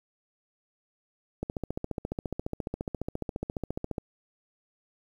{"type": "click train", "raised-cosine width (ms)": 2, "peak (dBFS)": -18, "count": 38, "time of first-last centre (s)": [1.43, 3.982], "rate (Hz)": 14.5, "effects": ["9-bit"]}